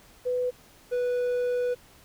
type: tone pair in turn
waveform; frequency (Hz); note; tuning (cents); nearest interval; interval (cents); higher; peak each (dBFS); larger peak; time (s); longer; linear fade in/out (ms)
sine / triangle; 497.8 / 492.1; B4 / B4; +14 / -6; unison; 20; first; -24 / -22; second; 0.25-0.51 / 0.91-1.75; second; 20
effects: pink hiss -55 dBFS RMS until 2.04 s